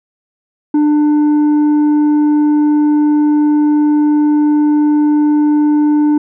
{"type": "tone with tanh clipping", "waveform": "sine", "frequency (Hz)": 298.1, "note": "D4", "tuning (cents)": 26, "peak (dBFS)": -9, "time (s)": [0.74, 6.18], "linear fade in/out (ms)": 5, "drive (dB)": 5, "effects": []}